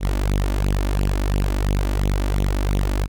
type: tone with flanger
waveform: sawtooth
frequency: 48.89 Hz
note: G1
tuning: 4 cents flat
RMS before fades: -20 dBFS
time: 0-3.08 s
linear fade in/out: 50 ms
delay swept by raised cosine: 0.29 to 3.49 ms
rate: 2.9 Hz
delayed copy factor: +0.75
effects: none